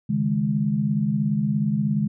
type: chord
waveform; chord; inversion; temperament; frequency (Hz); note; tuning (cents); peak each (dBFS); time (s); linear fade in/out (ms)
sine; C# suspended second; none; equal; 138.59 / 155.56 / 207.7; C#3 / D#3 / G#3; 0 / 0 / 0; -26 / -25 / -22; 0.09-2.08; 10
effects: none